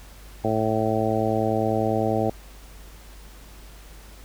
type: harmonic tone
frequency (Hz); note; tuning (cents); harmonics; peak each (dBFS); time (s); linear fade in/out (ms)
110; A2; 0; 1 / 2 / 3 / 4 / 5 / 6 / 7; -28 / -28 / -28 / -28 / -28 / -28 / -28; 0.44-2.3; 5
effects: added 50 Hz sine -43 dBFS peak until 4.24 s + pink hiss -49 dBFS RMS until 4.24 s